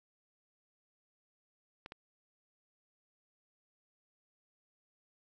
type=clicks; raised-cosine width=0.3 ms; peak=-29 dBFS; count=2; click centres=1.861 / 1.921 s; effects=none